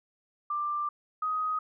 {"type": "tone pair in turn", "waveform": "sine", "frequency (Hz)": [1184, 1254.4], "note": ["D6", "D#6"], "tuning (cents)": [14, 14], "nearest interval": "minor second", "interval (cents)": 100, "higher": "second", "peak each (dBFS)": [-28, -27], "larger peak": "second", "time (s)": [[0.5, 0.89], [1.22, 1.59]], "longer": "first", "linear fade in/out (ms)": 5, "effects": []}